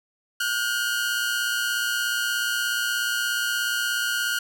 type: tone pair together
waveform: sawtooth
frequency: 1433.2 / 1550 Hz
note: F6 / G6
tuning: +44 / -20 cents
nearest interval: minor second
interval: 136 cents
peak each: -21 / -25 dBFS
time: 0.4-4.39 s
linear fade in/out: 5 ms
effects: none